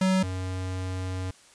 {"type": "tone pair in turn", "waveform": "square", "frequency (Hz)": [188, 92.81], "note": ["F#3", "F#2"], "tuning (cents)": [28, 6], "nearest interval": "octave", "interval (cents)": 1222, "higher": "first", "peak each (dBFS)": [-21, -30], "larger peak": "first", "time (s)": [[0.01, 0.23], [0.23, 1.31]], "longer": "second", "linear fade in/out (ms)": 5, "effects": ["white hiss -55 dBFS RMS until 1.54 s", "resampled to 22050 Hz"]}